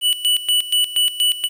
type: tone with tremolo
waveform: square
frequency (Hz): 2960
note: F#7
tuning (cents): 0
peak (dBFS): -14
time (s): 0.01-1.49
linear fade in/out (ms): 50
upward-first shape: square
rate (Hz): 4.2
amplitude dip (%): 80
effects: 8-bit